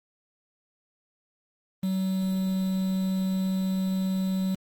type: tone with quantisation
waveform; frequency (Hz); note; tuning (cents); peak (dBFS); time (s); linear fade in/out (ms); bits
triangle; 189.3; F#3; +40; -22; 1.83-4.55; 5; 7
effects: Opus 32 kbps